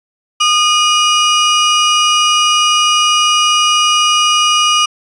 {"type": "tone pair together", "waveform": "35% pulse", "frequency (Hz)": [1223.9, 2900], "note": ["D#6", "F#7"], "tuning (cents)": [-29, -35], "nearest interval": "octave + minor third", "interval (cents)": 1494, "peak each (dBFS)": -10, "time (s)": [0.4, 4.86], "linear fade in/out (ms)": 10, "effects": ["resampled to 22050 Hz"]}